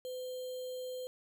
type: tone with sample-and-hold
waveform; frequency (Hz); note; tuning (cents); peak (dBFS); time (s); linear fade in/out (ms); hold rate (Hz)
sine; 507; B4; +45; -38; 0.05-1.07; 0; 3675
effects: none